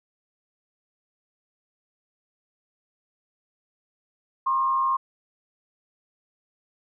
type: tone with frequency modulation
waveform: sine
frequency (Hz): 1069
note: C6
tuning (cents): +37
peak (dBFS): -20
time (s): 4.46-4.97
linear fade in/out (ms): 10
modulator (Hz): 101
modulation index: 0.51
effects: none